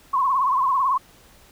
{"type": "tone with vibrato", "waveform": "sine", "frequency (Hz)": 1057, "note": "C6", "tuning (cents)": 17, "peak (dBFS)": -17, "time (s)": [0.13, 0.98], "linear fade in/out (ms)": 10, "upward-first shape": "triangle", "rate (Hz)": 18, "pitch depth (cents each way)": 130, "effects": ["pink hiss -52 dBFS RMS until 1.51 s"]}